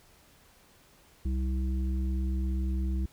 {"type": "harmonic tone", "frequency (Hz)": 64.9, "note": "C2", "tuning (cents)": -13, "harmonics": [1, 3, 5], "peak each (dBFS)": [-27, -37, -41], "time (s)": [1.25, 3.06], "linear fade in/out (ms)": 5, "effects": ["pink hiss -60 dBFS RMS until 3.12 s"]}